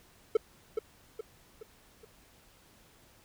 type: tone with echo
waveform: triangle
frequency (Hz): 440.1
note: A4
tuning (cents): 0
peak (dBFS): -18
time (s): 0.35-0.37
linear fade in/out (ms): 5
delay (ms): 420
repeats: 4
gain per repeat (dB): -7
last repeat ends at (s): 2.05
effects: pink hiss -61 dBFS RMS until 3.24 s